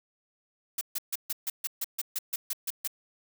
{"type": "noise bursts", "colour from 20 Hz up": "blue", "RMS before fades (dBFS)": -31, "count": 13, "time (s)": [0.78, 2.876], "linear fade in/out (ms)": 5, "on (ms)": 32, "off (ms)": 140, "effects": []}